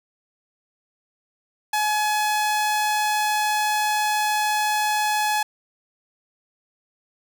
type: tone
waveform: sawtooth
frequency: 847 Hz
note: G#5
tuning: 34 cents sharp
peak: -16 dBFS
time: 1.73-5.43 s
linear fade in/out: 5 ms
effects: none

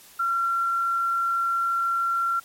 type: tone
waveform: sine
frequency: 1367 Hz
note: F6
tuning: 37 cents flat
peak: -21 dBFS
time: 0.19-2.4 s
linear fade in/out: 10 ms
effects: white hiss -50 dBFS RMS until 2.44 s + MP3 64 kbps

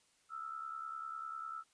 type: tone with amplitude modulation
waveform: sine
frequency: 1318.5 Hz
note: E6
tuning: in tune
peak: -38 dBFS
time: 0.29-1.64 s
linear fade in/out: 50 ms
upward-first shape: sine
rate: 70 Hz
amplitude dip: 70%
effects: white hiss -72 dBFS RMS until 1.73 s + resampled to 22050 Hz

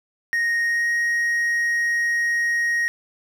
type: tone with pitch glide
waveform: triangle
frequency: 1864.7 to 1877.7 Hz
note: A#6 to A#6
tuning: 0 to +12 cents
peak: -17 dBFS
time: 0.33-2.88 s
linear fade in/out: 0 ms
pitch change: +12 cents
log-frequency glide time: 0.65-0.9 s
effects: none

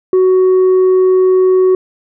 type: tone with tanh clipping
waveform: sine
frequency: 372.2 Hz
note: F#4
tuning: 10 cents sharp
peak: -7 dBFS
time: 0.13-1.75 s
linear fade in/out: 2 ms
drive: 2 dB
effects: none

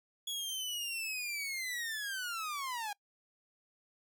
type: linear sweep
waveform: sawtooth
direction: down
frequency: 3375 to 801 Hz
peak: -33 dBFS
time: 0.27-2.93 s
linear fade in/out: 5 ms
effects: noise-tail reverb RT60 0.1 s tail -23 dB re dry

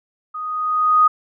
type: tone with level ramp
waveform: sine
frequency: 1244.5 Hz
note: D#6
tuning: in tune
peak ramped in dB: -26 to -8 dBFS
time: 0.34-1.08 s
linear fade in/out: 10 ms
effects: none

